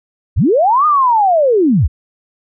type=linear two-way sweep; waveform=sine; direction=up then down; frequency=46.25 to 1244.5 to 46.25 Hz; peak=-8 dBFS; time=0.36-1.88 s; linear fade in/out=20 ms; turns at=0.86 s; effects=none